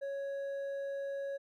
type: tone with hard clipping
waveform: sine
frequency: 554.4 Hz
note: C#5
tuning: in tune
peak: -37 dBFS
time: 0.01-1.38 s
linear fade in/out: 20 ms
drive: 4 dB
effects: none